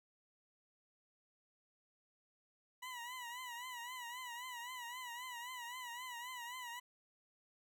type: tone with vibrato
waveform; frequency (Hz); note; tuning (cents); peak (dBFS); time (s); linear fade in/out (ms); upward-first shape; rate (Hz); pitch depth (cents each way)
20% pulse; 980; B5; -14; -40; 2.82-6.8; 10; triangle; 3.8; 100
effects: none